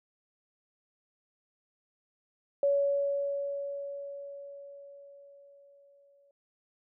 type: tone with exponential decay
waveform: sine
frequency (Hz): 563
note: C#5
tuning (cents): +27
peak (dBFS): -22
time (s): 2.63-6.31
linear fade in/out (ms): 2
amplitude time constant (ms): 800
effects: none